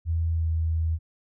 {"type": "tone with pitch glide", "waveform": "sine", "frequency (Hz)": [82.41, 80.99], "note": ["E2", "E2"], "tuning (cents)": [0, -30], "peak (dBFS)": -22, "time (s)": [0.05, 0.99], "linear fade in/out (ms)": 50, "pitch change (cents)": -30, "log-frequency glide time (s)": [0.31, 0.48], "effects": []}